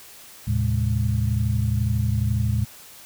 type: tone cluster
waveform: sine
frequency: 79 / 111 / 133.2 / 205.2 Hz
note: D#2 / A2 / C3 / G#3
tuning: +27 / +16 / +31 / -21 cents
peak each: -25 / -21 / -30 / -30 dBFS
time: 0.47-2.65 s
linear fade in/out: 10 ms
effects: white hiss -45 dBFS RMS until 3.05 s